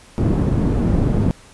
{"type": "low-pass noise", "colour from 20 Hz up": "white", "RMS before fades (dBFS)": -17, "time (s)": [0.18, 1.31], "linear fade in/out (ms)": 0, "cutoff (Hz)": 210, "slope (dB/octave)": 12, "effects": ["pink hiss -46 dBFS RMS until 1.53 s", "resampled to 24000 Hz"]}